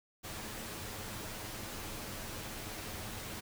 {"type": "noise with comb filter", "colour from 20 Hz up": "pink", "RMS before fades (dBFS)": -43, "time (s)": [0.23, 3.41], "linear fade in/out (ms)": 20, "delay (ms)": 9.4, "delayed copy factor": 0.5, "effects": []}